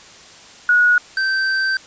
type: tone pair in turn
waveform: sine / square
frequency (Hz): 1456 / 1553.7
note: F#6 / G6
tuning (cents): -28 / -16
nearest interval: minor second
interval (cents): 112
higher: second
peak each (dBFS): -10 / -17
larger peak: first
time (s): 0.69-0.98 / 1.17-1.77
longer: second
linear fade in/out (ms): 2
effects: white hiss -42 dBFS RMS until 1.86 s + resampled to 16000 Hz